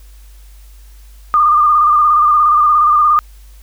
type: tone with vibrato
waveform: sine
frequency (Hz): 1205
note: D6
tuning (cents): +44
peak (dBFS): -7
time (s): 1.34-3.19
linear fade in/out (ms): 0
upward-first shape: square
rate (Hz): 17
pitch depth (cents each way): 33
effects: added 50 Hz sine -36 dBFS peak until 3.62 s + white hiss -50 dBFS RMS until 3.62 s